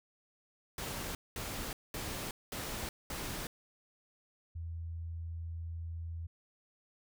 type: noise bursts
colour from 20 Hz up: pink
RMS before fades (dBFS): -40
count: 5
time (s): 0.78-3.47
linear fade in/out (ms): 2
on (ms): 370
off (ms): 210
type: tone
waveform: sine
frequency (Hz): 83.1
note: E2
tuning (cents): +15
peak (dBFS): -38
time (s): 4.55-6.27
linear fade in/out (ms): 10
effects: none